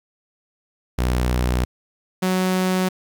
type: tone pair in turn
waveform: sawtooth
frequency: 61.74 / 185.38 Hz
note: B1 / F#3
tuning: 0 / +4 cents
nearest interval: octave + perfect fifth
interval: 1904 cents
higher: second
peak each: -14 dBFS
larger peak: neither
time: 0.98-1.65 / 2.22-2.89 s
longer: neither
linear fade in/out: 10 ms
effects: 9-bit